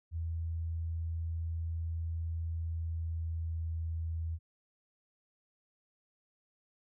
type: tone with pitch glide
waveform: sine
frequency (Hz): 82.41 to 81.79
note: E2 to E2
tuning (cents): 0 to -13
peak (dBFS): -33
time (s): 0.11-4.39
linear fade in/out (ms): 50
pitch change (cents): -13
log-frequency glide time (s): 2.45-3.74
effects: none